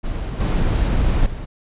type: noise with level steps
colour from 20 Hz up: brown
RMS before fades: -24 / -17 / -28 dBFS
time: 0.03-1.46 s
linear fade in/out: 20 ms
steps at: 0.4 / 1.26 s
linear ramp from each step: 2 ms
effects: resampled to 8000 Hz